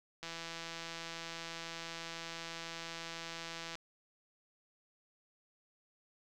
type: click train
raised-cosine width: 0.2 ms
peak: -26 dBFS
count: 586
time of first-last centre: 0.23-3.754 s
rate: 166 Hz
effects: none